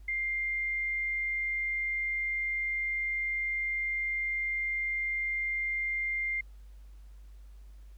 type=tone; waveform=sine; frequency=2100 Hz; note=C7; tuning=6 cents sharp; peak=-29 dBFS; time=0.08-6.41 s; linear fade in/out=5 ms; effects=added 50 Hz sine -47 dBFS peak until 7.97 s + pink hiss -69 dBFS RMS until 7.97 s